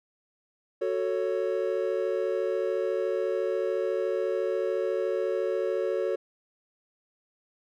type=chord; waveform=triangle; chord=F# minor; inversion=none; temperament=just; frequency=370 / 444 / 555 Hz; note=F#4 / A4 / C#5; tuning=0 / +16 / +2 cents; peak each=-28 dBFS; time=0.81-6.16 s; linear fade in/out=10 ms; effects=none